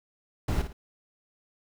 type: noise with echo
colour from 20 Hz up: brown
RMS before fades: -27 dBFS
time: 0.48-0.62 s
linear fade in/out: 5 ms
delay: 55 ms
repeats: 2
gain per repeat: -9 dB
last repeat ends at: 0.73 s
effects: none